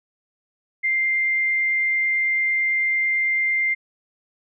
sine tone, 2097 Hz, C7, 3 cents sharp, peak -18 dBFS, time 0.83-3.75 s, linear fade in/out 20 ms, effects none

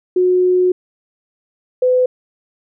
sine tone pair in turn, 364.3 / 505 Hz, F#4 / B4, -27 / +39 cents, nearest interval tritone, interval 566 cents, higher second, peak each -10 dBFS, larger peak neither, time 0.16-0.72 / 1.82-2.06 s, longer first, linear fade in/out 5 ms, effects none

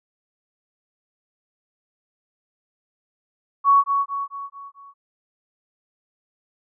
sine tone with echo, 1117 Hz, C#6, 13 cents sharp, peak -11 dBFS, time 3.64-3.84 s, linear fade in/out 50 ms, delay 220 ms, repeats 5, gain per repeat -6 dB, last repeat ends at 4.94 s, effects none

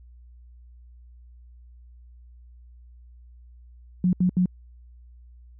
sine tone bursts, 181.2 Hz, F#3, 36 cents flat, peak -17 dBFS, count 3, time 4.04-4.458 s, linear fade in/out 2 ms, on 90 ms, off 74 ms, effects added 60 Hz sine -46 dBFS peak until 5.59 s

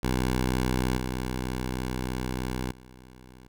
10% pulse tone with level steps, 63.2 Hz, B1, 41 cents sharp, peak -16 / -21 / -40 dBFS, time 0.03-3.48 s, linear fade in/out 5 ms, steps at 0.97 / 2.71 s, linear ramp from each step 2 ms, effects none

